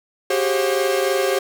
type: tone cluster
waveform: 45% pulse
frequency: 382.4 / 405.7 / 536 / 712 Hz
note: G4 / G#4 / C5 / F5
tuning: -43 / -41 / +42 / +33 cents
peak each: -22 / -24 / -21 / -29 dBFS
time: 0.3-1.39 s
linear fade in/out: 5 ms
effects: none